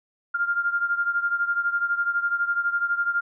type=beating tone pair; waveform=sine; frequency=1396.9 / 1408.9 Hz; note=F6 / F6; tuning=0 / +15 cents; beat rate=12 Hz; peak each=-23 / -27 dBFS; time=0.34-3.21 s; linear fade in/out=10 ms; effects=none